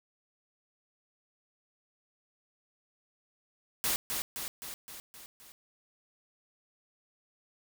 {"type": "noise with echo", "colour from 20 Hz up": "white", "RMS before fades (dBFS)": -30, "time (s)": [3.84, 3.96], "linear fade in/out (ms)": 0, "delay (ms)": 260, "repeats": 6, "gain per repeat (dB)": -4, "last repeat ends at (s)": 5.52, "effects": []}